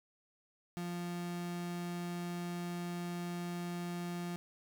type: tone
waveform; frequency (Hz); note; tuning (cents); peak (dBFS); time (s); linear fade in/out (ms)
35% pulse; 174.61; F3; 0; -36; 0.77-4.36; 0
effects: none